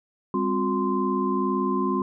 sine tone cluster, 200.2 / 262.2 / 359.8 / 1040 Hz, G3 / C4 / F#4 / C6, +37 / +4 / -48 / -11 cents, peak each -27 dBFS, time 0.34-2.02 s, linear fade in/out 2 ms, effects none

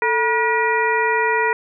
harmonic tone with a mistuned harmonic, 480 Hz, B4, 49 cents flat, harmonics 1 / 2 / 3 / 4 / 5, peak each -21 / -20 / -25 / -21 / -26 dBFS, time 0.02-1.53 s, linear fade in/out 2 ms, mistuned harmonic 1, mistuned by -140 cents, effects none

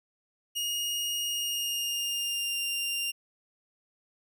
sawtooth tone with pitch glide, 2863 to 2790 Hz, F7 to F7, +42 to -2 cents, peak -26 dBFS, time 0.55-3.12 s, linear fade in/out 20 ms, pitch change -44 cents, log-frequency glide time 1.24-2.59 s, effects none

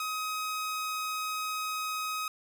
sawtooth tone, 1263 Hz, D#6, 26 cents sharp, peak -28 dBFS, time 0-2.28 s, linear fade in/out 2 ms, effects none

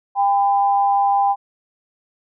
sine tone pair together, 799 / 1006.7 Hz, G5 / B5, +33 / +33 cents, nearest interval major third, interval 400 cents, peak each -14 / -22 dBFS, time 0.15-1.36 s, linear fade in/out 50 ms, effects none

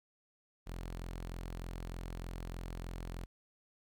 sawtooth tone, 43.28 Hz, F1, 15 cents flat, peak -37 dBFS, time 0.66-3.26 s, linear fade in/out 20 ms, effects 13-bit

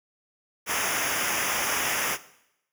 pink noise with comb filter, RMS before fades -27 dBFS, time 0.66-2.18 s, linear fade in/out 50 ms, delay 0.24 ms, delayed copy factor -1, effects noise-tail reverb RT60 0.8 s tail -17 dB re dry

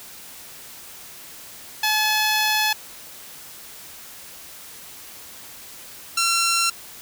10% pulse tone pair in turn, 857 / 1359.9 Hz, A5 / F6, -46 / -46 cents, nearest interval minor sixth, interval 800 cents, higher second, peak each -10 dBFS, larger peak neither, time 1.83-2.73 / 6.17-6.7 s, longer first, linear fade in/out 5 ms, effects white hiss -41 dBFS RMS until 7.01 s

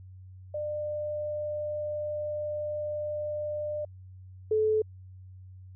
sine tone pair in turn, 599 / 432.9 Hz, D5 / A4, +34 / -28 cents, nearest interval tritone, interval 562 cents, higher first, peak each -30 / -22 dBFS, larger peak second, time 0.54-3.85 / 4.51-4.82 s, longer first, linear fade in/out 5 ms, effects added 93 Hz sine -45 dBFS peak until 5.75 s

